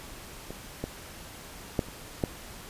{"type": "clicks", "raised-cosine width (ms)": 2, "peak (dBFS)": [-24, -17, -11, -30, -12], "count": 5, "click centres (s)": [0.506, 0.84, 1.792, 1.886, 2.238], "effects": ["pink hiss -45 dBFS RMS until 2.69 s", "resampled to 32000 Hz"]}